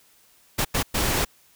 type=noise bursts at uneven times; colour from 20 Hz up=pink; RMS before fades=-23 dBFS; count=3; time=0.58-0.65 / 0.74-0.83 / 0.94-1.25 s; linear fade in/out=10 ms; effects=white hiss -58 dBFS RMS until 1.55 s